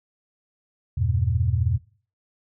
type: chord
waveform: sine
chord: E minor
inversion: none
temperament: equal with one note detuned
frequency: 82.41 / 98 / 120.93 Hz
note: E2 / G2 / B2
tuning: 0 / 0 / -36 cents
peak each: -24 dBFS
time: 0.97-1.78 s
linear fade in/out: 10 ms
effects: noise-tail reverb RT60 0.4 s tail -19 dB re dry